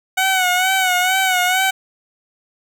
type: tone with vibrato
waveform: 15% pulse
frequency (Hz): 743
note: F#5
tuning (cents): +7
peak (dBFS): -8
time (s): 0.17-1.71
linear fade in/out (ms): 10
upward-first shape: sine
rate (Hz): 2.2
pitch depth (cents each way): 57
effects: none